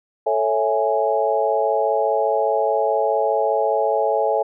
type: chord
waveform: sine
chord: A major seventh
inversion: none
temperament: equal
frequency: 440 / 554.4 / 659.3 / 830.6 Hz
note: A4 / C#5 / E5 / G#5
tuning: 0 / 0 / 0 / 0 cents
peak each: -22 dBFS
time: 0.26-4.43 s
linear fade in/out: 10 ms
effects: none